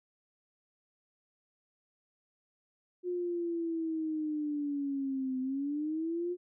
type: linear two-way sweep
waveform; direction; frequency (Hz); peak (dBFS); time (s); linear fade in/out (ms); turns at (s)
sine; down then up; 360 to 256.6 to 360; -31; 3.03-6.37; 50; 5.4
effects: none